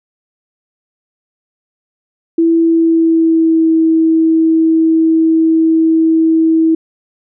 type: tone with pitch glide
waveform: sine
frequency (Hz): 330.9 to 323.2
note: E4 to E4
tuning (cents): +7 to -34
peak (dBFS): -7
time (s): 2.38-6.75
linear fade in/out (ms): 5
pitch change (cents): -41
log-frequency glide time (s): 2.56-3.72
effects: none